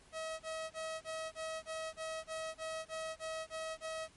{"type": "tone bursts", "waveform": "sawtooth", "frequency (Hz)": 640, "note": "D#5", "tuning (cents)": 49, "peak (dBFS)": -35, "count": 13, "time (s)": [0.12, 4.084], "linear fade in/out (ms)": 50, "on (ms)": 280, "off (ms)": 27, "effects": ["pink hiss -63 dBFS RMS until 4.16 s", "MP3 48 kbps"]}